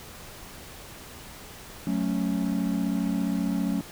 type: chord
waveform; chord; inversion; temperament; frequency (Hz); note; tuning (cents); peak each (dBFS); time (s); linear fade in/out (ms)
triangle; F# minor; none; equal; 185 / 220 / 277.2; F#3 / A3 / C#4; 0 / 0 / 0; -26 / -27 / -27; 1.87-3.81; 2
effects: pink hiss -44 dBFS RMS until 3.91 s